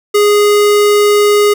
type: tone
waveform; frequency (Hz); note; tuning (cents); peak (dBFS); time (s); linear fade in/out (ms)
square; 413.8; G#4; -6; -7; 0.14-1.54; 10
effects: none